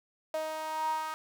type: tone with high-pass filter sweep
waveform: sawtooth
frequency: 313.6 Hz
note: D#4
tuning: 14 cents sharp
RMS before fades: -34 dBFS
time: 0.34-1.14 s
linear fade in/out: 0 ms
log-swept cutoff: 670 to 1100 Hz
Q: 9.8
effects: none